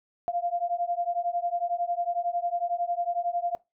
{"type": "beating tone pair", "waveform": "sine", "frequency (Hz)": [691, 702], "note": ["F5", "F5"], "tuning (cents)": [-19, 9], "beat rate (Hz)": 11, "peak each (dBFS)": [-29, -29], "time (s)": [0.28, 3.55], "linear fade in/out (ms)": 0, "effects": ["noise-tail reverb RT60 0.2 s tail -21 dB re dry"]}